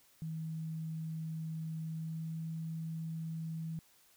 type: tone with pitch glide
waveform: sine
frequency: 160.1 to 161.87 Hz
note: D#3 to E3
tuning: +50 to -31 cents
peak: -37 dBFS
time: 0.22-3.79 s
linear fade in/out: 0 ms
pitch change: +19 cents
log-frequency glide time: 1.84-2.45 s
effects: white hiss -66 dBFS RMS until 4.16 s